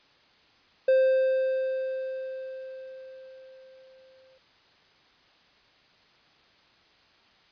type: tone with exponential decay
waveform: triangle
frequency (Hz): 524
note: C5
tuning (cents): +2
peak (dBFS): -15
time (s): 0.88-4.38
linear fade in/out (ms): 5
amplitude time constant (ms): 760
effects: white hiss -60 dBFS RMS until 7.51 s + resampled to 11025 Hz